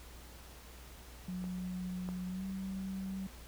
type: tone with pitch glide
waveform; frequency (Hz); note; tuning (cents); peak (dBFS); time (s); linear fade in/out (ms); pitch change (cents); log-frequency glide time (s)
sine; 182.1 to 191.15; F#3 to G3; -27 to -43; -37; 1.28-3.27; 5; +84; 2.29-2.44
type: clicks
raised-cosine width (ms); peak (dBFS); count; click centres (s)
1; -35 / -30; 2; 1.441 / 2.089
effects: added 60 Hz sine -52 dBFS peak until 3.47 s + pink hiss -55 dBFS RMS until 3.47 s